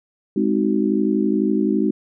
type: chord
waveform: sine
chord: Ab dominant seventh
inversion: none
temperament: just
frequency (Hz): 207.7 / 259.6 / 311.5 / 373.8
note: Ab3 / C4 / Eb4 / Gb4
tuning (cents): 0 / -13 / +2 / +18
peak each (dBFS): -20 / -23 / -21 / -23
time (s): 0.36-1.91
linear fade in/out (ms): 5
effects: none